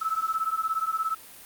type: beating tone pair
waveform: sine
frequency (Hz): 1300 / 1317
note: E6 / E6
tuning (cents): -24 / -2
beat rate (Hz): 17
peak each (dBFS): -28 / -28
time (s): 0.01-1.15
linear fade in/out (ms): 10
effects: white hiss -47 dBFS RMS until 1.45 s + Opus 48 kbps